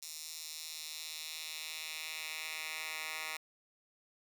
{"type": "tone with high-pass filter sweep", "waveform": "10% pulse", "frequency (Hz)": 157.2, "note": "D#3", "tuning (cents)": 18, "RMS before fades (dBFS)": -43, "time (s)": [0.02, 3.37], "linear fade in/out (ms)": 5, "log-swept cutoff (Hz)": [5600, 1700], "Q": 1.4, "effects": []}